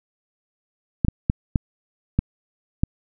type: clicks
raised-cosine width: 5 ms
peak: -5 dBFS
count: 6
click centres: 1.048 / 1.084 / 1.299 / 1.558 / 2.19 / 2.835 s
effects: none